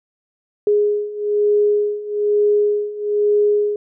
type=beating tone pair; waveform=sine; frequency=414.6 / 415.7 Hz; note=G#4 / G#4; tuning=-3 / +2 cents; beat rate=1.1 Hz; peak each=-19 / -16 dBFS; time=0.67-3.76 s; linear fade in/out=2 ms; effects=none